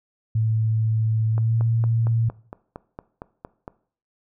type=tone with pitch glide; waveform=sine; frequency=110.7 to 114.47 Hz; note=A2 to A#2; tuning=+11 to -31 cents; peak=-18 dBFS; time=0.35-2.29 s; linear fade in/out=5 ms; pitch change=+58 cents; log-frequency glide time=1.3-1.59 s
type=click train; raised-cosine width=1 ms; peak=-20 dBFS; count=11; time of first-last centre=1.38-3.679 s; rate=4.35 Hz
effects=noise-tail reverb RT60 0.5 s tail -19 dB re dry